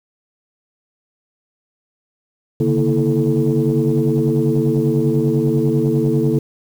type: tone cluster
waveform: sine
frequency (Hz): 136 / 146.1 / 234.2 / 327.8 / 436.7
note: C#3 / D3 / A#3 / E4 / A4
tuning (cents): -33 / -9 / +8 / -10 / -13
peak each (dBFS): -19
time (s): 2.6-6.39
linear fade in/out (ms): 5
effects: tanh soft clip ceiling -6 dBFS + 7-bit